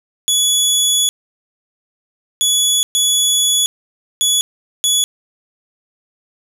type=tone bursts at uneven times; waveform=20% pulse; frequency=3400 Hz; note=G#7; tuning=40 cents sharp; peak=-6 dBFS; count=5; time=0.28-1.09 / 2.41-2.83 / 2.95-3.66 / 4.21-4.41 / 4.84-5.04 s; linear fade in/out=0 ms; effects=none